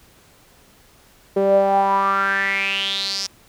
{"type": "tone with band-pass filter sweep", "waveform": "sawtooth", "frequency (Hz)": 196, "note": "G3", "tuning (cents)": 0, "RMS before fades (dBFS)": -19, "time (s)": [1.36, 3.27], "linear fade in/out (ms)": 10, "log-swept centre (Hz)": [460, 5500], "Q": 7.1, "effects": ["pink hiss -52 dBFS RMS until 3.48 s"]}